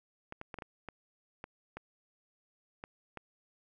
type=clicks; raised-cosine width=0.5 ms; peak=-27 dBFS; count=10; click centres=0.324 / 0.414 / 0.542 / 0.587 / 0.622 / 0.887 / 1.441 / 1.77 / 2.839 / 3.173 s; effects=none